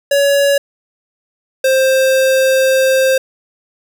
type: tone pair in turn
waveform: square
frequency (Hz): 563 / 527.2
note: C#5 / C5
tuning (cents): +27 / +13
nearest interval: minor second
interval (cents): 114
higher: first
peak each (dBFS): -10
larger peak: neither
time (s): 0.11-0.58 / 1.64-3.18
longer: second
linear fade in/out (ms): 5
effects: none